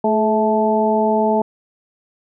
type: harmonic tone with a mistuned harmonic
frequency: 218.1 Hz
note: A3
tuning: 15 cents flat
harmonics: 1 / 2 / 3 / 4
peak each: -19 / -19 / -19 / -19 dBFS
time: 0.04-1.42 s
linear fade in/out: 5 ms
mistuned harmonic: 2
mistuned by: -38 cents
effects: none